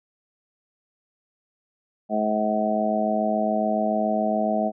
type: harmonic tone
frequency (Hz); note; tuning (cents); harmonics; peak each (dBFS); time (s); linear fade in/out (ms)
107.1; A2; -46; 2 / 3 / 4 / 5 / 6 / 7; -25 / -33 / -34 / -34 / -24 / -27; 2.09-4.72; 50
effects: none